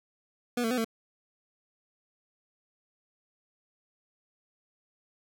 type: tone with pitch steps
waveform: 25% pulse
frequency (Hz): 243 / 225.3 / 252.4 / 225.5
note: B3 / A3 / B3 / A3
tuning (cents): -28 / +41 / +38 / +43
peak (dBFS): -23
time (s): 0.57-0.846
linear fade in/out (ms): 5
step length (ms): 69
effects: none